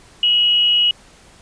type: tone with amplitude modulation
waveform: sine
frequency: 2910 Hz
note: F#7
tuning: 29 cents flat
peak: -10 dBFS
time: 0.23-0.91 s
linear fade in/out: 2 ms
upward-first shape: sine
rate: 299 Hz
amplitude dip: 35%
effects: pink hiss -47 dBFS RMS until 1.41 s + resampled to 22050 Hz